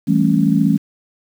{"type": "chord", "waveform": "sine", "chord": "A dominant seventh", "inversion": "second", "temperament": "just", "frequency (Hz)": [165, 198, 220, 275], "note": ["E3", "G3", "A3", "C#4"], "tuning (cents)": [2, 18, 0, -14], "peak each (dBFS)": -17, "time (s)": [0.07, 0.78], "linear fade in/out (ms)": 20, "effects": ["7-bit"]}